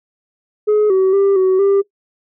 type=tone with pitch steps; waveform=sine; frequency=422.5 / 379.4 / 395.3 / 375.8 / 396.3 Hz; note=G#4 / F#4 / G4 / F#4 / G4; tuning=+30 / +43 / +15 / +27 / +19 cents; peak=-7 dBFS; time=0.67-1.82 s; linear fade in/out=20 ms; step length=230 ms; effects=noise-tail reverb RT60 0.1 s tail -19 dB re dry + tanh soft clip ceiling -9 dBFS